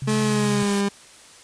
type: tone with vibrato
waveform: sine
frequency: 133.1 Hz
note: C3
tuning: 30 cents sharp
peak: -25 dBFS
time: 0.02-0.63 s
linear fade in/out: 2 ms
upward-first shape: sine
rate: 16 Hz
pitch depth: 8 cents each way
type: tone with pitch glide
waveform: 30% pulse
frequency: 214.9 to 200.5 Hz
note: A3 to G3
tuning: -41 to +39 cents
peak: -17 dBFS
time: 0.07-0.89 s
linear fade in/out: 10 ms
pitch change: -120 cents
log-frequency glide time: 0.21-0.75 s
type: noise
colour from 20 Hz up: white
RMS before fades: -31 dBFS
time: 0.09-0.81 s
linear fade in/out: 0 ms
effects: white hiss -47 dBFS RMS until 1.43 s + resampled to 22050 Hz